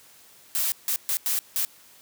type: noise bursts at uneven times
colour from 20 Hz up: blue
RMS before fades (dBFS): -25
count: 5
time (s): 0.55-0.72 / 0.88-0.96 / 1.09-1.17 / 1.26-1.39 / 1.56-1.65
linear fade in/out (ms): 0
effects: white hiss -53 dBFS RMS until 2.01 s + high-pass 80 Hz 12 dB/octave